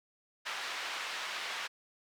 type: band-pass noise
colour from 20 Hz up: pink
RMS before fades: -39 dBFS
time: 0.45-1.68 s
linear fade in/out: 20 ms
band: 1200 to 3900 Hz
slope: 12 dB/octave
effects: none